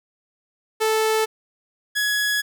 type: tone pair in turn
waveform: sawtooth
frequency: 438.4 / 1680.7 Hz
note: A4 / G#6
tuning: -6 / +20 cents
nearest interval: octave + major seventh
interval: 2326 cents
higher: second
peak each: -14 / -16 dBFS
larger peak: first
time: 0.8-1.26 / 1.95-2.42 s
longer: second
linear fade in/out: 20 ms
effects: none